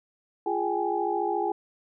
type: tone cluster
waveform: sine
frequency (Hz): 346.4 / 413.7 / 784 / 838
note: F4 / G#4 / G5 / G#5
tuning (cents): -14 / -7 / 0 / +15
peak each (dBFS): -30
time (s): 0.46-1.52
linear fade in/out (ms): 5
effects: none